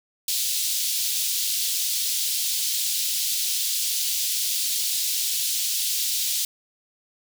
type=high-pass noise; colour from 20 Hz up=pink; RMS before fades=-25 dBFS; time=0.28-6.45 s; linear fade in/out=2 ms; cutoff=3500 Hz; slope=24 dB/octave; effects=none